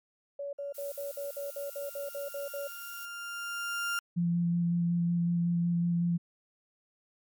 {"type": "tone bursts", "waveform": "sine", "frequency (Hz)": 566, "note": "C#5", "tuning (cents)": 36, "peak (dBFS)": -34, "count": 12, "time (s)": [0.39, 2.675], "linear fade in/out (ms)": 5, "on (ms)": 140, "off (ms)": 55}
{"type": "tone with exponential growth", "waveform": "35% pulse", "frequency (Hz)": 1396.9, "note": "F6", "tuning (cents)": 0, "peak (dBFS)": -27, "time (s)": [0.58, 3.99], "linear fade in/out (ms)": 1, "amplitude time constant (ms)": 740}
{"type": "noise", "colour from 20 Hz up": "violet", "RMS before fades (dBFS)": -45, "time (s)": [0.74, 3.06], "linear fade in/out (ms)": 10}
{"type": "tone with vibrato", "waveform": "sine", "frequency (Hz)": 171.9, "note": "F3", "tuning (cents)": -27, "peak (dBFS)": -25, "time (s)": [4.16, 6.18], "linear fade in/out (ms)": 20, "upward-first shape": "square", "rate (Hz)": 5.4, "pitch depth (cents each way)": 9}
{"effects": ["MP3 96 kbps"]}